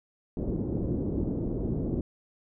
white low-pass noise, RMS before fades -30 dBFS, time 0.37-2.01 s, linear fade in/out 2 ms, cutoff 370 Hz, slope 24 dB/octave, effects none

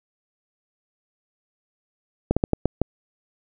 slowing click train, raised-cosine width 2 ms, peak -5 dBFS, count 6, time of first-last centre 2.31-2.816 s, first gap 56 ms, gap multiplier 1.3, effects none

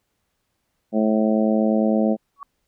harmonic tone, 108.8 Hz, A2, 19 cents flat, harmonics 2 / 3 / 4 / 5 / 6 / 7, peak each -18 / -25 / -28 / -24 / -26 / -32 dBFS, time 0.92-2.17 s, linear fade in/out 50 ms
sine tone with exponential growth, 1122 Hz, C#6, 21 cents sharp, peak -28 dBFS, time 2.36-2.43 s, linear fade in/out 1 ms, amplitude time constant 15 ms
effects pink hiss -73 dBFS RMS until 2.67 s

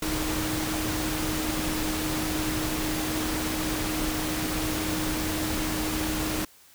sine tone in noise, 311.1 Hz, D#4, in tune, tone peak -30 dBFS, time 0.02-6.45 s, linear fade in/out 5 ms, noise pink, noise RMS -30 dBFS, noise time 0.02-6.45 s, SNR -3 dB, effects white hiss -55 dBFS RMS until 6.74 s

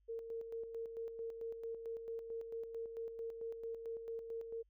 sine tone with tremolo, 457.2 Hz, A#4, 34 cents flat, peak -40 dBFS, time 0.08-4.63 s, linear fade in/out 20 ms, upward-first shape square, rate 4.5 Hz, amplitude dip 50%, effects added 50 Hz sine -70 dBFS peak until 4.69 s

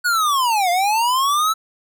square linear two-way sweep, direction down then up, 1480 to 688 to 1324 Hz, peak -16 dBFS, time 0.04-1.54 s, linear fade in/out 20 ms, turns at 0.7 s, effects none

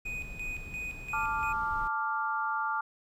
triangle tone with tremolo, 2489 Hz, D#7, in tune, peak -33 dBFS, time 0.05-1.53 s, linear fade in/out 10 ms, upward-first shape square, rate 2.9 Hz, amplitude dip 65%
brown noise, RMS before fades -43 dBFS, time 0.05-1.88 s, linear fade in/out 5 ms
sine chord, D minor, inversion second, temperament equal, 880 / 1174.7 / 1396.9 Hz, A5 / D6 / F6, 0 / 0 / 0 cents, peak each -33 dBFS, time 1.13-2.81 s, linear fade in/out 5 ms
effects none

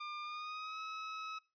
sawtooth tone with pitch glide, 1200 to 1286.1 Hz, D6 to E6, +37 to -43 cents, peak -38 dBFS, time 0-1.39 s, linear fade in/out 10 ms, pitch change +120 cents, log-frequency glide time 0.22-0.8 s, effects noise-tail reverb RT60 0.3 s tail -20 dB re dry + resampled to 11025 Hz

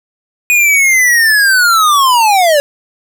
square linear sweep, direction down, 2485 to 558 Hz, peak -7 dBFS, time 0.5-2.6 s, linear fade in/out 0 ms, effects none

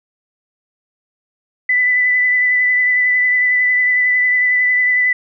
sine tone with vibrato, 1993 Hz, B6, 15 cents sharp, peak -11 dBFS, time 1.69-5.13 s, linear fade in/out 5 ms, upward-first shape triangle, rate 11 Hz, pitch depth 19 cents each way, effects none

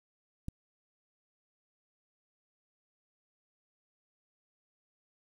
click, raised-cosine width 5 ms, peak -24 dBFS, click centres 0.484 s, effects 9-bit

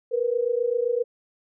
sine tone pair together, 466.2 / 493.9 Hz, A#4 / B4, 0 / 0 cents, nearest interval minor second, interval 100 cents, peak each -24 dBFS, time 0.11-1.04 s, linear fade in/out 20 ms, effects none

